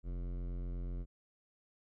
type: tone with hard clipping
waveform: sine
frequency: 44.09 Hz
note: F1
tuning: 17 cents sharp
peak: -39 dBFS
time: 0.03-1.06 s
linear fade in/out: 50 ms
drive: 16 dB
effects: none